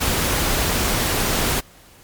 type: noise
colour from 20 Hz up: pink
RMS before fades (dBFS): -20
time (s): 0-1.61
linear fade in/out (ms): 20
effects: pink hiss -48 dBFS RMS until 2.03 s + MP3 96 kbps